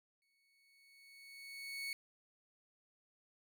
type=tone with exponential growth; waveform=30% pulse; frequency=2217 Hz; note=C#7; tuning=in tune; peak=-36 dBFS; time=0.22-1.93 s; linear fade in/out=1 ms; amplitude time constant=370 ms; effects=none